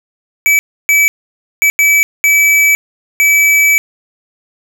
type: tone bursts at uneven times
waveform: square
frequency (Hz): 2299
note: D7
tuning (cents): -37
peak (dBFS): -7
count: 6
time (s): 0.46-0.59 / 0.89-1.08 / 1.62-1.7 / 1.79-2.03 / 2.24-2.75 / 3.2-3.78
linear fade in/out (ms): 0
effects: none